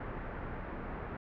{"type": "low-pass noise", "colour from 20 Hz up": "pink", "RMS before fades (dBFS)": -41, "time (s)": [0, 1.17], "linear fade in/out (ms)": 5, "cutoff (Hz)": 1800, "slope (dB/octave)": 24, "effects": []}